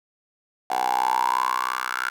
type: tone with high-pass filter sweep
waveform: 10% pulse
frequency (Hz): 62.9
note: B1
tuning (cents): +32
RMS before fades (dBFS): -24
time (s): 0.7-2.1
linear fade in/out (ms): 5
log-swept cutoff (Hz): 730 to 1400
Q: 9.7
effects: none

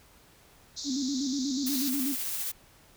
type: band-pass noise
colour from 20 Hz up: pink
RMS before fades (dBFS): -38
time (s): 0.76-1.9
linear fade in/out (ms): 20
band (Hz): 3700 to 7000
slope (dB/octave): 96
type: tone with vibrato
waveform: sine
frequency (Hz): 269.8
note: C#4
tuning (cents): -47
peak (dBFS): -28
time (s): 0.84-2.16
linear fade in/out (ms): 50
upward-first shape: square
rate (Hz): 8.2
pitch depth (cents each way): 90
type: noise with tremolo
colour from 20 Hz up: blue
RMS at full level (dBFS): -32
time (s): 1.66-2.52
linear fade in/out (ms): 10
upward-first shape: sine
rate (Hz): 15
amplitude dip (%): 25
effects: pink hiss -58 dBFS RMS until 2.96 s

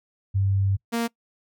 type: tone pair in turn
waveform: sine / sawtooth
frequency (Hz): 97.8 / 232.6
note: G2 / A#3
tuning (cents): -4 / -4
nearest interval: octave + minor third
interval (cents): 1500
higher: second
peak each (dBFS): -19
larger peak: neither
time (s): 0.34-0.77 / 0.92-1.08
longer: first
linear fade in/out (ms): 20
effects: noise-tail reverb RT60 0.1 s tail -23 dB re dry

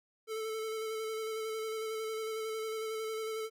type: tone with vibrato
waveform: square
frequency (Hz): 440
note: A4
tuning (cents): 0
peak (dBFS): -36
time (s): 0.27-3.5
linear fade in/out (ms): 50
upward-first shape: square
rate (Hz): 11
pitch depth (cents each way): 16
effects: none

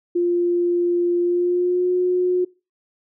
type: tone with pitch glide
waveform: sine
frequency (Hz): 349.2 to 361.9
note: F4 to F#4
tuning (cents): 0 to -38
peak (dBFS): -16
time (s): 0.15-2.45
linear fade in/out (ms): 10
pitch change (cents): +62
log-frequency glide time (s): 1.21-1.91
effects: noise-tail reverb RT60 0.3 s tail -23 dB re dry

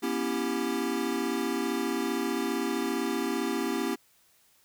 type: chord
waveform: square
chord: C# half-diminished seventh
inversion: third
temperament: equal with one note detuned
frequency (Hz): 241.9 / 277.2 / 329.6 / 392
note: B3 / C#4 / E4 / G4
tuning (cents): -36 / 0 / 0 / 0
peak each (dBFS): -34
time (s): 0.02-3.96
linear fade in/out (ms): 20
effects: white hiss -64 dBFS RMS until 4.64 s

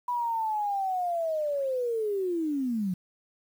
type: linear sweep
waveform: sine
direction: down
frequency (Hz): 986 to 174.61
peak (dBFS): -26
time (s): 0.08-2.94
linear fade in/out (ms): 5
effects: 9-bit

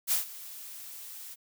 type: noise with ADSR envelope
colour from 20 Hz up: blue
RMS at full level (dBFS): -25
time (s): 0.07-1.36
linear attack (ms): 48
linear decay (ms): 130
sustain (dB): -19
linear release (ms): 32
effects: none

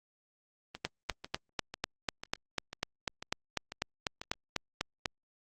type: two click trains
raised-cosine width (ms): 0.2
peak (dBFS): -13 / -23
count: 18 / 8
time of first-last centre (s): 0.85-5.058 / 0.75-4.215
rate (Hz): 4.04 / 2.02
effects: Opus 24 kbps

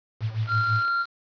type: tone with tremolo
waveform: sine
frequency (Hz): 110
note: A2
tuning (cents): 0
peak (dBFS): -21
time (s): 0.2-0.84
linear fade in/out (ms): 50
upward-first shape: sine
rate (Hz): 6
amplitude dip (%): 85
type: click train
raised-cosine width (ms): 0.2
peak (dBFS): -25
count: 16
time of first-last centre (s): 0.43-0.88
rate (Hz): 33.3
type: tone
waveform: triangle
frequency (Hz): 1383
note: F6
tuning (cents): -17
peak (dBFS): -20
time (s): 0.47-1.06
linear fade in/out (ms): 50
effects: resampled to 11025 Hz + 7-bit

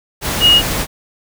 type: tone in noise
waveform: sine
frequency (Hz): 2875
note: F7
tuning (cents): +50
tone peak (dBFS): -6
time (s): 0.4-0.62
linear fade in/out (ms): 50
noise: pink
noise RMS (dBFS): -19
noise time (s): 0.21-0.87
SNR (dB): +10
effects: none

